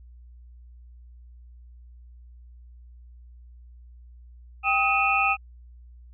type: tone cluster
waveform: sine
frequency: 786 / 1265 / 2467 / 2666 Hz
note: G5 / D#6 / D#7 / E7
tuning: +4 / +28 / -15 / +19 cents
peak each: -25 dBFS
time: 4.63-5.37 s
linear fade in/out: 50 ms
effects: added 60 Hz sine -45 dBFS peak until 6.13 s